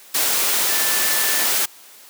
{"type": "tone in noise", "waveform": "sine", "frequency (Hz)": 1760, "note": "A6", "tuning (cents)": 0, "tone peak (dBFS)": -28, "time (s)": [0.69, 1.46], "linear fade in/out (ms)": 10, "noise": "white", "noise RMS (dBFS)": -19, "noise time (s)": [0.14, 1.66], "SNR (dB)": -12, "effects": ["white hiss -45 dBFS RMS until 2.09 s", "high-pass 300 Hz 12 dB/octave"]}